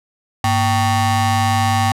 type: ring-modulated tone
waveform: 35% pulse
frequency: 338.2 Hz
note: E4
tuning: 44 cents sharp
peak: -9 dBFS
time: 0.44-1.92 s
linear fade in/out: 2 ms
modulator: 440 Hz
effects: low-pass 12000 Hz 12 dB/octave